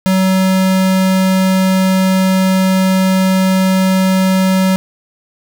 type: tone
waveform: square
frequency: 188.6 Hz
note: F#3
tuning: 33 cents sharp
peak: -10 dBFS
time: 0.06-4.76 s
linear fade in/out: 0 ms
effects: none